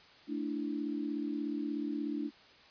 sine chord, A suspended fourth, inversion none, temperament just, 220 / 293.3 / 330 Hz, A3 / D4 / E4, 0 / -2 / +2 cents, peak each -40 / -35 / -40 dBFS, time 0.27-2.31 s, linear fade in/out 50 ms, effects white hiss -58 dBFS RMS until 2.7 s + resampled to 11025 Hz

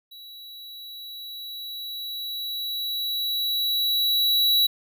square tone with level ramp, 3915 Hz, B7, 16 cents flat, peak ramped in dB -42 to -17 dBFS, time 0.11-4.67 s, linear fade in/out 10 ms, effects none

